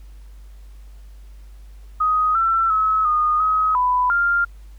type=tone with pitch steps; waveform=sine; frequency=1253 / 1342 / 1287 / 1229 / 1269 / 996 / 1396 Hz; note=D#6 / E6 / E6 / D#6 / D#6 / B5 / F6; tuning=+12 / +31 / -42 / -22 / +34 / +14 / -1 cents; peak=-15 dBFS; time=2-4.45 s; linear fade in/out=10 ms; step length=350 ms; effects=added 50 Hz sine -38 dBFS peak until 4.78 s + pink hiss -58 dBFS RMS until 4.78 s